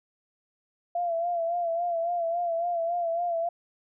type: tone with vibrato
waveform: sine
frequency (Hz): 683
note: F5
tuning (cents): -39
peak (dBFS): -25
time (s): 0.95-3.49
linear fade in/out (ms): 5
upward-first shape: sine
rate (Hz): 3.6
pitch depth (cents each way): 55
effects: none